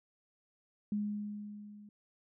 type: tone with level ramp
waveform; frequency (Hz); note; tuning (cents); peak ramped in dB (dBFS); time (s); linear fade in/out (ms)
sine; 207.7; G#3; 0; -30 to -51; 0.92-1.89; 2
effects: none